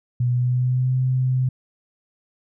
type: tone with pitch glide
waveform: sine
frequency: 122.9 to 128.71 Hz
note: B2 to C3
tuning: -8 to -28 cents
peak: -17 dBFS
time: 0.2-1.49 s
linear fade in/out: 5 ms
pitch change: +80 cents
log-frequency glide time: 0.3-0.94 s
effects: none